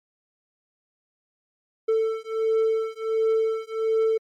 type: beating tone pair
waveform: triangle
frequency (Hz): 443.6 / 445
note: A4 / A4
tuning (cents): +14 / +20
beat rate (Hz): 1.4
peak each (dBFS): -22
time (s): 1.88-4.18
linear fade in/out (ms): 10
effects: MP3 64 kbps